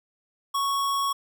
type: tone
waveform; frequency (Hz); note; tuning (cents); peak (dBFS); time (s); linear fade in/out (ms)
square; 1108.7; C#6; 0; -24; 0.54-1.13; 10
effects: none